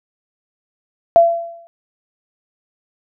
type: tone with exponential decay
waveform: sine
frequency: 677 Hz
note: E5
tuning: 46 cents sharp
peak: -3 dBFS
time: 1.16-1.67 s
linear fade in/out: 0 ms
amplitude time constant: 110 ms
effects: none